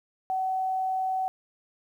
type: tone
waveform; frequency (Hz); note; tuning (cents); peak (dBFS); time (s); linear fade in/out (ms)
sine; 755; F#5; +35; -25; 0.3-1.28; 0
effects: 10-bit